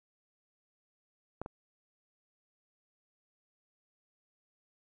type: clicks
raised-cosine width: 1 ms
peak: -23 / -27 dBFS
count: 2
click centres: 1.416 / 1.461 s
effects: none